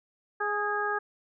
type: harmonic tone with a mistuned harmonic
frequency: 415.3 Hz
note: G#4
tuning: in tune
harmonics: 1 / 2 / 3 / 4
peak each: -33 / -33 / -32 / -31 dBFS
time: 0.4-0.99 s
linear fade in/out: 10 ms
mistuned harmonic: 4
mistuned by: -23 cents
effects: none